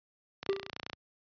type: click train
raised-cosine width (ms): 0.2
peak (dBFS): -20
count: 16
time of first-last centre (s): 0.43-0.932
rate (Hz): 29.9
type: tone with exponential decay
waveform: triangle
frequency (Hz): 392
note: G4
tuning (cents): 0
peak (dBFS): -21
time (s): 0.49-0.7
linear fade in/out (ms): 0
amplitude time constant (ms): 44
effects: high-pass 80 Hz 12 dB/octave + resampled to 11025 Hz